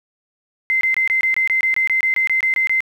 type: tone bursts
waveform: sine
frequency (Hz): 2074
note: C7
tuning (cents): -16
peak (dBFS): -14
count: 16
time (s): 0.7-2.805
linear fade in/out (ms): 0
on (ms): 110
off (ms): 23
effects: 8-bit